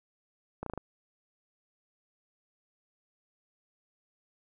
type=slowing click train; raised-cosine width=1 ms; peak=-22 dBFS; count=5; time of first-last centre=0.63-0.777 s; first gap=33 ms; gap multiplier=1.07; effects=none